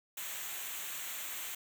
white noise with comb filter, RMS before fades -41 dBFS, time 0.17-1.55 s, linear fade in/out 5 ms, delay 0.2 ms, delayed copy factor -0.7, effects none

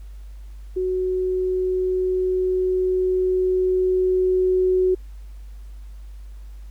sine tone with level ramp, 370 Hz, F#4, in tune, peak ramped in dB -20 to -15 dBFS, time 0.76-4.95 s, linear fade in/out 10 ms, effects added 50 Hz sine -35 dBFS peak until 6.7 s + pink hiss -59 dBFS RMS until 6.7 s

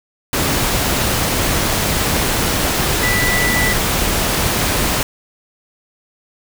sine tone in noise, 1975.5 Hz, B6, in tune, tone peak -17 dBFS, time 3.03-3.73 s, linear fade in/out 2 ms, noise pink, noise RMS -17 dBFS, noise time 0.33-5.03 s, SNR -3 dB, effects none

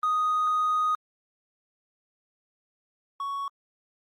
triangle tone pair in turn, 1244.5 / 1114.2 Hz, D#6 / C#6, 0 / +9 cents, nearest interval major second, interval 191 cents, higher first, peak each -19 / -27 dBFS, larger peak first, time 0.03-0.95 / 3.2-3.48 s, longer first, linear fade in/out 2 ms, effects tanh soft clip ceiling -18 dBFS + Opus 24 kbps

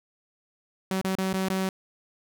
sawtooth tone with dropouts, 189.6 Hz, F#3, 43 cents sharp, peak -21 dBFS, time 0.91-1.69 s, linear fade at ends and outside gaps 2 ms, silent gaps 1.014-1.045 / 1.153-1.184 / 1.33-1.339 / 1.486-1.5 s, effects none

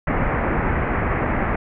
pink low-pass noise, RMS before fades -21 dBFS, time 0.07-1.56 s, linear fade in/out 5 ms, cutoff 2200 Hz, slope 48 dB/octave, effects none

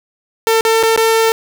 sawtooth tone with dropouts, 449.4 Hz, A4, 37 cents sharp, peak -6 dBFS, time 0.47-1.32 s, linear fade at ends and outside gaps 0 ms, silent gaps 0.609-0.651 / 0.829-0.834 / 0.962-0.976 s, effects none

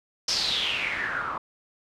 white noise with low-pass filter sweep, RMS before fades -28 dBFS, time 0.28-1.38 s, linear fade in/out 5 ms, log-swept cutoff 5400 to 1100 Hz, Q 6.6, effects none

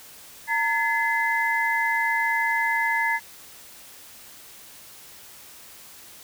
sine tone cluster, 915 / 1706 / 2046 Hz, A#5 / G#6 / C7, -32 / +46 / -39 cents, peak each -25 dBFS, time 0.47-3.2 s, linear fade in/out 50 ms, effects white hiss -46 dBFS RMS until 6.23 s

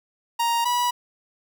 45% pulse tone pair in turn, 935 / 975.5 Hz, A#5 / B5, +5 / -22 cents, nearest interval minor second, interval 73 cents, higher second, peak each -20 dBFS, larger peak neither, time 0.39-0.65 / 0.65-0.91 s, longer neither, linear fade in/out 10 ms, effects none

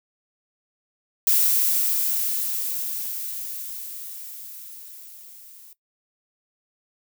violet noise with level ramp, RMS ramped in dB -18 to -47 dBFS, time 1.27-5.73 s, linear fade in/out 2 ms, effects noise-tail reverb RT60 0.1 s tail -17 dB re dry

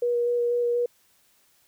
sine tone with vibrato, 480 Hz, B4, 49 cents flat, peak -21 dBFS, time 0.02-0.86 s, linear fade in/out 5 ms, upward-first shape square, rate 4.1 Hz, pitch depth 9 cents each way, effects white hiss -63 dBFS RMS until 1.67 s

